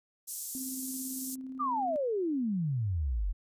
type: high-pass noise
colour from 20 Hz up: pink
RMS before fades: -38 dBFS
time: 0.27-1.36 s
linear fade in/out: 20 ms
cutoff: 6700 Hz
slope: 24 dB/octave
type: tone with tremolo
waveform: sine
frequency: 261.6 Hz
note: C4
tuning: in tune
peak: -37 dBFS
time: 0.55-1.96 s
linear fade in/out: 0 ms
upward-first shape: square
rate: 18 Hz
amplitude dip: 25%
type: exponential sweep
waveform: sine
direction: down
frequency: 1244.5 to 41.78 Hz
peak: -28 dBFS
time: 1.59-3.33 s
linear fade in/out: 20 ms
effects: resampled to 32000 Hz